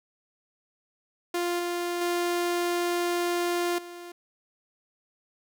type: tone with level steps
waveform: sawtooth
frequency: 349.2 Hz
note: F4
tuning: in tune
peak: -22 / -24 / -21 / -36 dBFS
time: 1.34-4.12 s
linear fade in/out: 5 ms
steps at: 1.59 / 2.01 / 3.78 s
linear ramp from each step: 5 ms
effects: none

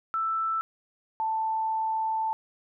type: tone pair in turn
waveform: sine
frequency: 1324 / 883.7 Hz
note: E6 / A5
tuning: +7 / +7 cents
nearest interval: perfect fifth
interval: 700 cents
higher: first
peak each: -25 dBFS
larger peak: neither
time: 0.14-0.61 / 1.2-2.33 s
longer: second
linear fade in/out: 0 ms
effects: none

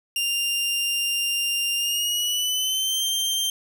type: tone with pitch glide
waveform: sawtooth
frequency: 2794 to 3154 Hz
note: F7 to G7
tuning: 0 to +10 cents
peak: -19 dBFS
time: 0.16-3.5 s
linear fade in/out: 2 ms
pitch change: +210 cents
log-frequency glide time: 1.76-3.04 s
effects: none

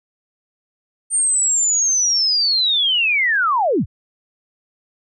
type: linear sweep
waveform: sine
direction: down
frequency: 8870 to 47.02 Hz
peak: -14 dBFS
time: 1.1-3.86 s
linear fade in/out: 50 ms
effects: none

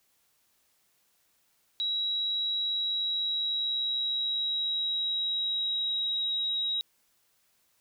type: tone with pitch glide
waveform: sine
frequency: 3874 to 3827 Hz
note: B7 to A#7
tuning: -34 to +45 cents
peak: -27 dBFS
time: 1.8-6.81 s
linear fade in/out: 0 ms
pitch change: -21 cents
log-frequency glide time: 2.66-6.31 s
effects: white hiss -70 dBFS RMS until 7.8 s

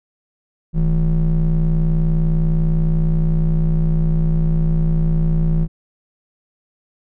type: ring-modulated tone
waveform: triangle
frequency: 95.4 Hz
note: G2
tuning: 47 cents flat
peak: -8 dBFS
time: 0.73-5.68 s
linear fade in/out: 50 ms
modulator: 65.5 Hz
effects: none

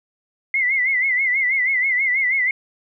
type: tone with vibrato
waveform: sine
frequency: 2072 Hz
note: C7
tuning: 17 cents flat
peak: -16 dBFS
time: 0.54-2.51 s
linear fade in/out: 2 ms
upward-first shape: sine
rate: 6.2 Hz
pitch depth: 98 cents each way
effects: none

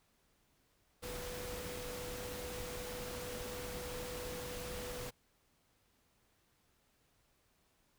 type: tone in noise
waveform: sine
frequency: 493.9 Hz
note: B4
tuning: in tune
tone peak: -45 dBFS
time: 1.02-5.11 s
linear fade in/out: 20 ms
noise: pink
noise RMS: -45 dBFS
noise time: 1.02-5.11 s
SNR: -3 dB
effects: pink hiss -74 dBFS RMS until 7.98 s

